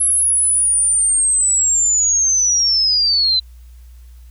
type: linear sweep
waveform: sine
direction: down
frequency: 10990 to 3998 Hz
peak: -12 dBFS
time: 0-3.4 s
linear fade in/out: 10 ms
effects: added 60 Hz sine -37 dBFS peak until 4.3 s + white hiss -57 dBFS RMS until 4.3 s